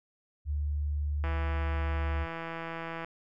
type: tone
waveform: sine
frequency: 73.42 Hz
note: D2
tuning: in tune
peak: -28 dBFS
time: 0.45-2.27 s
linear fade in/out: 50 ms
type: click train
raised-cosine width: 0.5 ms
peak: -23 dBFS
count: 299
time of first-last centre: 1.24-3.046 s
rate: 165 Hz
effects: none